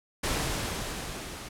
pink noise with level ramp, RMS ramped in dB -28 to -41 dBFS, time 0.23-1.49 s, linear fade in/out 10 ms, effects low-pass 11000 Hz 12 dB/octave

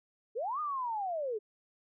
sine linear two-way sweep, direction up then down, 403.3 to 1244.5 to 403.3 Hz, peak -32 dBFS, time 0.35-1.39 s, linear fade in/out 20 ms, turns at 0.6 s, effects none

